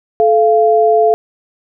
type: tone pair together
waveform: sine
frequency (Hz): 434.7 / 690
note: A4 / F5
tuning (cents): -21 / -21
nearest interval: minor sixth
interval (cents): 800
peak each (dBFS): -10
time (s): 0.2-1.14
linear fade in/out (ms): 0
effects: none